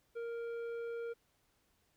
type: tone with tanh clipping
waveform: sine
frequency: 466.2 Hz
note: A#4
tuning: in tune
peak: -40 dBFS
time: 0.15-1.14 s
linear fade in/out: 20 ms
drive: 9 dB
effects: pink hiss -75 dBFS RMS until 1.96 s